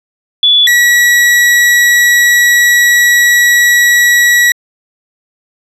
sine / 40% pulse tone pair in turn, 3437 / 1929 Hz, A7 / B6, -41 / -41 cents, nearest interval minor seventh, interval 1000 cents, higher first, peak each -4 / -4 dBFS, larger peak neither, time 0.43-0.67 / 0.67-4.52 s, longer second, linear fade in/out 2 ms, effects resampled to 32000 Hz

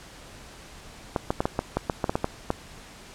clicks, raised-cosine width 1 ms, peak -9 dBFS, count 12, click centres 1.162 / 1.305 / 1.405 / 1.455 / 1.591 / 1.77 / 1.898 / 2.042 / 2.095 / 2.155 / 2.244 / 2.504 s, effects pink hiss -46 dBFS RMS until 3.14 s + low-pass 9000 Hz 12 dB/octave

